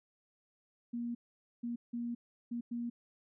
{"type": "tone bursts at uneven times", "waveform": "sine", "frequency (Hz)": 237.3, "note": "A#3", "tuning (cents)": 31, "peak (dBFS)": -35, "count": 5, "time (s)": [[0.93, 1.15], [1.63, 1.76], [1.93, 2.15], [2.51, 2.61], [2.71, 2.9]], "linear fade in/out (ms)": 10, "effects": []}